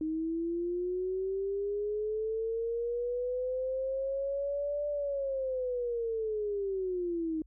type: linear two-way sweep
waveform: sine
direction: up then down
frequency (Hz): 311.1 to 587.3 to 311.1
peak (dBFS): -30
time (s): 0.01-7.42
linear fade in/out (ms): 2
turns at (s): 4.88
effects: added 50 Hz sine -55 dBFS peak until 7.46 s